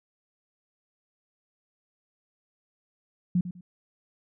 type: tone with echo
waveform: sine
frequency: 178.5 Hz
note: F3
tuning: 38 cents sharp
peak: -20 dBFS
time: 3.35-3.41 s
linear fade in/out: 5 ms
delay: 100 ms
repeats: 2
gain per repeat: -12 dB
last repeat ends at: 3.61 s
effects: none